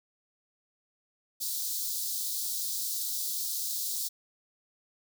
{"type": "high-pass noise", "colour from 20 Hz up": "white", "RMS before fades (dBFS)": -33, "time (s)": [1.4, 4.09], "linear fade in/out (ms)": 20, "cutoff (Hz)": 3800, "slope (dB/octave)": 48, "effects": []}